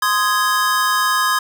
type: chord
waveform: square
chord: Ab major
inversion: first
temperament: just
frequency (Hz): 1038.3 / 1245.9 / 1661.2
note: C6 / Eb6 / Ab6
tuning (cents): -14 / +2 / 0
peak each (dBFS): -20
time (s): 0.02-1.39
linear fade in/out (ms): 5
effects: none